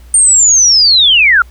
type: linear sweep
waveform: sine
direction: down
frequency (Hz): 8870 to 1330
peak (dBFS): -4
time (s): 0.14-1.42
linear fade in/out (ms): 2
effects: added 60 Hz sine -33 dBFS peak until 1.5 s + pink hiss -47 dBFS RMS until 1.5 s